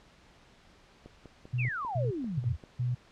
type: click train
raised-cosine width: 2 ms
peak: -34 dBFS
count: 9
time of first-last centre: 1.06-2.638 s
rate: 5.07 Hz
type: tone bursts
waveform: sine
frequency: 123.47 Hz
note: B2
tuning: in tune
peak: -27 dBFS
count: 4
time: 1.53-2.95 s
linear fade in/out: 10 ms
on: 160 ms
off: 260 ms
type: exponential sweep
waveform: sine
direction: down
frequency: 2810 to 72.6 Hz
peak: -32 dBFS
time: 1.58-2.57 s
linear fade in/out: 20 ms
effects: pink hiss -59 dBFS RMS until 3.11 s + low-pass 5000 Hz 12 dB/octave